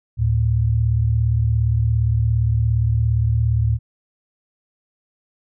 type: tone pair together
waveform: sine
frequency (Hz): 74.88 / 112.2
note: D2 / A2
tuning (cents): +34 / +34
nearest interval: perfect fifth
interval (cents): 700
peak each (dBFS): -20 / -16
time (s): 0.17-3.79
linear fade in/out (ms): 50
effects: none